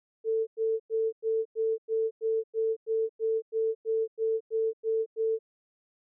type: tone bursts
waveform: sine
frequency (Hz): 445.4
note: A4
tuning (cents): +21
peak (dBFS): -24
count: 16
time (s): 0.24-5.39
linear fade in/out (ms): 50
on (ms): 230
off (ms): 98
effects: none